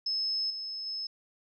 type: tone with level steps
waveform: sine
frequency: 5200 Hz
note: E8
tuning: 24 cents flat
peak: -28 / -35 / -33 dBFS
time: 0.06-1.07 s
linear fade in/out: 5 ms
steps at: 0.5 / 0.86 s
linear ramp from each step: 5 ms
effects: none

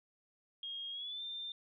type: tone with pitch glide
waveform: sine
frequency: 3253 to 3589 Hz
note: G#7 to A7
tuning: -37 to +34 cents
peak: -40 dBFS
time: 0.63-1.52 s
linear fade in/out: 2 ms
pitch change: +171 cents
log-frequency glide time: 0.91-1.23 s
effects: none

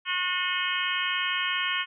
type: harmonic tone with a mistuned harmonic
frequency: 362.6 Hz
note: F#4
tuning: 35 cents flat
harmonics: 3 / 4 / 5 / 6 / 7 / 8 / 9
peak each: -33 / -33 / -33 / -33 / -33 / -33 / -33 dBFS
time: 0.05-1.86 s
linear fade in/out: 50 ms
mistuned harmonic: 9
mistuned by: -71 cents
effects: none

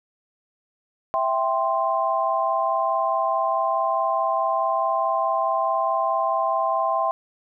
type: chord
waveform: sine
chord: C major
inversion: first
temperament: equal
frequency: 659.3 / 784 / 1046.5 Hz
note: E5 / G5 / C6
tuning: 0 / 0 / 0 cents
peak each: -24 / -25 / -23 dBFS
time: 1.14-7.11 s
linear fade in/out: 0 ms
effects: none

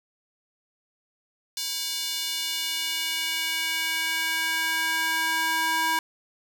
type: tone with high-pass filter sweep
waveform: square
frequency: 322.8 Hz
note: E4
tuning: 36 cents flat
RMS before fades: -27 dBFS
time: 1.57-5.99 s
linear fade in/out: 2 ms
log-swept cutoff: 4300 to 1100 Hz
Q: 1.6
effects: none

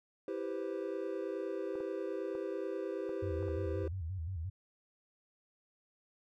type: chord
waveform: triangle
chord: C major seventh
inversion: first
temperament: equal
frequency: 329.6 / 392 / 493.9 / 523.3 Hz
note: E4 / G4 / B4 / C5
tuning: 0 / 0 / 0 / 0 cents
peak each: -40 / -37 / -42 / -41 dBFS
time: 0.28-3.88 s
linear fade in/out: 2 ms
type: clicks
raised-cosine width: 1 ms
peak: -37 dBFS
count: 6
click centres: 1.755 / 1.805 / 2.352 / 3.093 / 3.427 / 3.483 s
type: tone with vibrato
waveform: sine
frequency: 87.31 Hz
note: F2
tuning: in tune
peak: -36 dBFS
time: 3.22-4.5 s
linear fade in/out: 10 ms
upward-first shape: square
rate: 5.7 Hz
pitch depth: 140 cents each way
effects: none

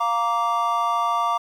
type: chord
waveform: triangle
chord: Bb major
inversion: second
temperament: just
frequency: 699.2 / 932.3 / 1165.4 Hz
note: F5 / Bb5 / D6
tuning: +2 / 0 / -14 cents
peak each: -24 / -23 / -20 dBFS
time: 0-1.38 s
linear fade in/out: 10 ms
effects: 9-bit

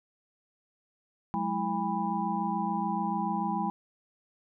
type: tone cluster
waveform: sine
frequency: 183.6 / 210.5 / 327.3 / 809 / 988 Hz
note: F#3 / G#3 / E4 / G#5 / B5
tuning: -13 / +24 / -12 / -46 / 0 cents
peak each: -35 / -33 / -38 / -32 / -34 dBFS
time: 1.34-3.7 s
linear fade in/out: 0 ms
effects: none

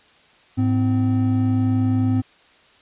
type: tone pair together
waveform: triangle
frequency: 105.75 / 257.4 Hz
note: G#2 / C4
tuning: +32 / -28 cents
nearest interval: octave + minor third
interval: 1540 cents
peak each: -17 dBFS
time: 0.57-2.22 s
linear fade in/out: 20 ms
effects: white hiss -53 dBFS RMS until 2.81 s + resampled to 8000 Hz

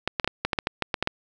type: clicks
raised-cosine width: 0.3 ms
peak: -7 dBFS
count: 12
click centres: 0.076 / 0.198 / 0.245 / 0.276 / 0.45 / 0.532 / 0.588 / 0.671 / 0.823 / 0.942 / 1.026 / 1.074 s
effects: none

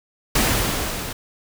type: noise with level ramp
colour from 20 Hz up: pink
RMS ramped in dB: -17 to -30 dBFS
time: 0.35-1.13 s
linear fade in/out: 5 ms
effects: none

